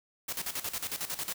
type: noise with tremolo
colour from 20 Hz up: white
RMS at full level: -34 dBFS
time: 0.28-1.34 s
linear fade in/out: 10 ms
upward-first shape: square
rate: 11 Hz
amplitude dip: 75%
effects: none